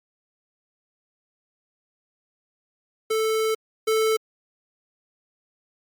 square tone pair in turn, 440 / 440 Hz, A4 / A4, 0 / 0 cents, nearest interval unison, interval 0 cents, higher neither, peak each -21 / -19 dBFS, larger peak second, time 3.1-3.55 / 3.87-4.17 s, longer first, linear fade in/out 10 ms, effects MP3 96 kbps

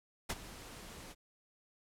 pink noise with ADSR envelope, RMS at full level -34 dBFS, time 0.29-1.15 s, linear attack 12 ms, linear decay 39 ms, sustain -16 dB, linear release 39 ms, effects low-pass 12000 Hz 12 dB/octave

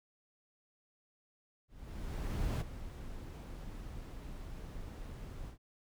brown noise with ADSR envelope, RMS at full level -33 dBFS, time 1.68-5.58 s, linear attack 930 ms, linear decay 14 ms, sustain -12 dB, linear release 96 ms, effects none

